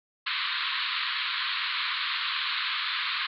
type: band-pass noise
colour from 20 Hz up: white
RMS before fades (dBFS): -30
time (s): 0.26-3.27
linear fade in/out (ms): 10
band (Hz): 1000 to 4300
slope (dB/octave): 96
effects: none